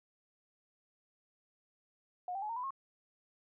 sine tone with pitch steps, 721 / 781.7 / 847.6 / 919 / 996.4 / 1080.3 Hz, F#5 / G5 / G#5 / A#5 / B5 / C#6, -45 / -5 / +35 / -25 / +15 / -45 cents, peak -36 dBFS, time 2.28-2.706 s, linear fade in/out 2 ms, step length 71 ms, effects none

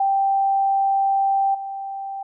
sine tone with level steps, 784 Hz, G5, in tune, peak -16 / -27 dBFS, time 0-2.23 s, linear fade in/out 5 ms, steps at 1.54 s, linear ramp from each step 10 ms, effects none

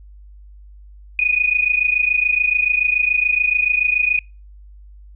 sine tone pair together, 2459 / 2486 Hz, D#7 / D#7, -21 / -2 cents, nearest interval unison, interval 19 cents, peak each -17 dBFS, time 1.19-4.19 s, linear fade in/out 2 ms, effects noise-tail reverb RT60 0.3 s tail -26 dB re dry + added 50 Hz sine -39 dBFS peak until 5.15 s

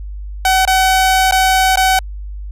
sawtooth tone with dropouts, 756 Hz, F#5, 37 cents sharp, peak -6 dBFS, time 0.45-1.99 s, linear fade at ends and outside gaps 2 ms, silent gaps 0.652-0.675 / 1.311-1.322 / 1.758-1.772 s, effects added 50 Hz sine -24 dBFS peak until 2.51 s + resampled to 32000 Hz

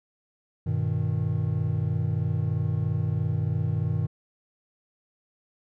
triangle chord, G augmented, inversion none, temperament equal with one note detuned, 98 / 121.07 / 155.56 Hz, G2 / B2 / D#3, 0 / -34 / 0 cents, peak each -26 dBFS, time 0.66-4.07 s, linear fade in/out 10 ms, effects none

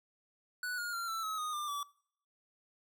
square tone with pitch steps, 1480 / 1427.9 / 1377.7 / 1329.2 / 1282.5 / 1237.4 / 1193.8 / 1151.8 Hz, F#6 / F6 / F6 / E6 / E6 / D#6 / D6 / D6, 0 / +38 / -24 / +14 / -48 / -10 / +28 / -34 cents, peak -36 dBFS, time 0.63-1.83 s, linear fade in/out 2 ms, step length 150 ms, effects noise-tail reverb RT60 0.6 s tail -23 dB re dry

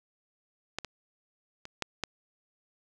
clicks, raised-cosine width 0.2 ms, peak -15 / -21 / -25 / -13 / -13 dBFS, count 5, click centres 0.786 / 0.847 / 1.654 / 1.823 / 2.037 s, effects none

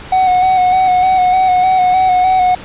triangle tone with vibrato, 740 Hz, F#5, in tune, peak -6 dBFS, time 0.12-2.55 s, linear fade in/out 5 ms, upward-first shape square, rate 3.3 Hz, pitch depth 23 cents each way, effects pink hiss -31 dBFS RMS until 2.64 s + resampled to 8000 Hz

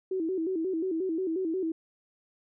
sine tone with vibrato, 349.2 Hz, F4, in tune, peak -27 dBFS, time 0.11-1.72 s, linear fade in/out 5 ms, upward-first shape square, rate 5.6 Hz, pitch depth 130 cents each way, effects none

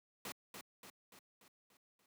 pink noise with echo, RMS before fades -45 dBFS, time 0.25-0.32 s, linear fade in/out 2 ms, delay 290 ms, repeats 6, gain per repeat -5 dB, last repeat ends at 2.06 s, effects high-pass 150 Hz 12 dB/octave

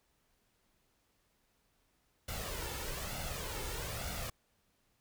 pink noise with flanger, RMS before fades -40 dBFS, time 2.28-4.3 s, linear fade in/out 5 ms, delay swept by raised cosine 1.4 to 2.28 ms, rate 1.1 Hz, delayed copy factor +0.6, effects pink hiss -75 dBFS RMS until 5 s

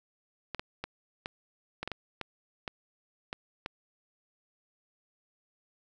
clicks, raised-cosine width 0.3 ms, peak -19 dBFS, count 11, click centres 0.547 / 0.595 / 0.84 / 1.259 / 1.83 / 1.876 / 1.917 / 2.213 / 2.678 / 3.329 / 3.661 s, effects none

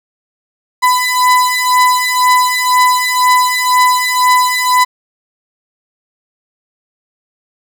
35% pulse beating tone pair, 1000 / 1002 Hz, B5 / B5, +21 / +25 cents, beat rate 2 Hz, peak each -10 dBFS, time 0.82-4.85 s, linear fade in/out 20 ms, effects none

